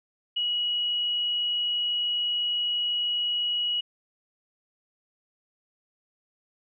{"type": "tone", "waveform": "sine", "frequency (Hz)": 2913, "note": "F#7", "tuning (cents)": -28, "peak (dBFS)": -24, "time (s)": [0.36, 3.81], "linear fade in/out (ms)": 10, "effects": []}